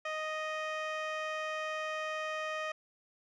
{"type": "tone with low-pass filter", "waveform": "15% pulse", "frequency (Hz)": 622.3, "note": "D#5", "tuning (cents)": 0, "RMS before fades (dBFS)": -37, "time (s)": [0.05, 2.72], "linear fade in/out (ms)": 5, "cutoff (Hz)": 3700, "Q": 0.82, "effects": []}